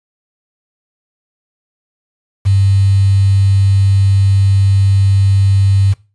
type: tone with quantisation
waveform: sine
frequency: 98 Hz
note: G2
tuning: in tune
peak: -7 dBFS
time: 2.45-5.94 s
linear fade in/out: 20 ms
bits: 5
effects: noise-tail reverb RT60 0.3 s tail -20 dB re dry + resampled to 24000 Hz